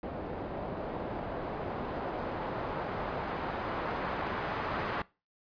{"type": "noise with low-pass filter sweep", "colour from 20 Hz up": "white", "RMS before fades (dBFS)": -36, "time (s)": [0.03, 5.02], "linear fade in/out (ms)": 2, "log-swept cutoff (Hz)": [560, 1300], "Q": 1, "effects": ["noise-tail reverb RT60 0.3 s tail -22 dB re dry", "resampled to 11025 Hz"]}